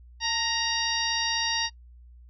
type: harmonic tone with a mistuned harmonic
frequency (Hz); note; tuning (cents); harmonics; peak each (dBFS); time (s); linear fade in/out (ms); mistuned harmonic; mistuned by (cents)
936; A#5; +7; 1 / 2 / 3 / 4 / 5 / 6; -32 / -32 / -32 / -32 / -32 / -32; 0.2-1.7; 50; 1; -59
effects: noise-tail reverb RT60 0.1 s tail -23 dB re dry + added 60 Hz sine -47 dBFS peak until 2.29 s